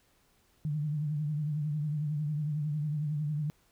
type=tone with vibrato; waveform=sine; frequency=150 Hz; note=D3; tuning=37 cents sharp; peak=-29 dBFS; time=0.65-3.5 s; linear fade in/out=0 ms; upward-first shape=triangle; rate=11 Hz; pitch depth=80 cents each way; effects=pink hiss -68 dBFS RMS until 3.71 s